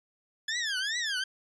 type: tone with vibrato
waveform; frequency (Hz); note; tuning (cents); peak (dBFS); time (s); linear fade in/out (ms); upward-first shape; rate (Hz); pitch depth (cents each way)
20% pulse; 1707; G#6; +47; -24; 0.48-1.24; 5; triangle; 2.5; 270
effects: resampled to 22050 Hz